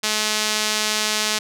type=tone with band-pass filter; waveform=sawtooth; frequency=214.1 Hz; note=A3; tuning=47 cents flat; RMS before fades=-22 dBFS; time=0.03-1.39 s; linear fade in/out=10 ms; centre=5200 Hz; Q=0.91; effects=none